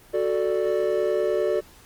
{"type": "chord", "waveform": "triangle", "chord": "D major", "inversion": "first", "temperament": "equal", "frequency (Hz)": [370, 440, 587.3], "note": ["F#4", "A4", "D5"], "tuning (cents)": [0, 0, 0], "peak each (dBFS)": -23, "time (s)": [0.13, 1.61], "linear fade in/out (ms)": 20, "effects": ["pink hiss -51 dBFS RMS until 1.85 s", "Opus 24 kbps"]}